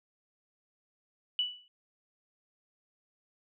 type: tone with exponential decay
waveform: sine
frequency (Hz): 2960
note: F#7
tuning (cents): 0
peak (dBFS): -24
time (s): 1.39-1.68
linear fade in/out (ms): 1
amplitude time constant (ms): 61
effects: none